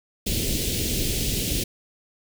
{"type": "band-stop noise", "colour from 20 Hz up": "pink", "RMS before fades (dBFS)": -25, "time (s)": [0.26, 1.64], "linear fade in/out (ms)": 10, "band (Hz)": [450, 2700], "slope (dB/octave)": 24, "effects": []}